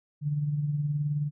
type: tone with tremolo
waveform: sine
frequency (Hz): 147.1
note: D3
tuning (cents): +3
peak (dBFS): -23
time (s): 0.21-1.31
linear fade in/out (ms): 50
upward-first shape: triangle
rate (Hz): 19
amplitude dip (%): 55
effects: none